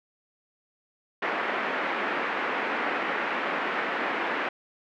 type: band-pass noise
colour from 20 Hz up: white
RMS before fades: -29 dBFS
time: 1.22-4.49 s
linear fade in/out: 5 ms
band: 240 to 2100 Hz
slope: 24 dB/octave
effects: none